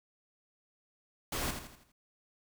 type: noise with echo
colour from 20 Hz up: pink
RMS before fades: -35 dBFS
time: 1.32-1.51 s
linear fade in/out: 5 ms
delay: 82 ms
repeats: 5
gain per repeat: -7 dB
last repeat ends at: 1.92 s
effects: none